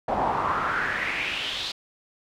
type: noise with band-pass filter sweep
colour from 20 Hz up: brown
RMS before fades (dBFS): -27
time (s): 0.08-1.72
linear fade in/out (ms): 5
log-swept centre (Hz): 720 to 4100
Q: 4.2
effects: none